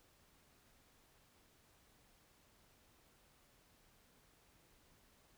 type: silence
effects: pink hiss -70 dBFS RMS until 5.37 s